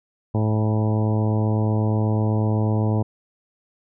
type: harmonic tone with a mistuned harmonic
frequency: 108.1 Hz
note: A2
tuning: 30 cents flat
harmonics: 1 / 2 / 3 / 4 / 5 / 6 / 7 / 8 / 9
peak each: -19 / -25 / -29 / -31 / -33 / -35 / -36 / -37 / -38 dBFS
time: 0.34-3.03 s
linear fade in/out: 10 ms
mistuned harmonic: 7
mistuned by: +22 cents
effects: none